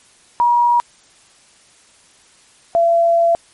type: tone pair in turn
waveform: sine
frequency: 957 / 676.7 Hz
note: A#5 / E5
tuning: +45 / +45 cents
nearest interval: tritone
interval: 600 cents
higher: first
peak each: -10 dBFS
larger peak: neither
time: 0.4-0.8 / 2.75-3.35 s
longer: second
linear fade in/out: 0 ms
effects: white hiss -50 dBFS RMS until 3.53 s + MP3 48 kbps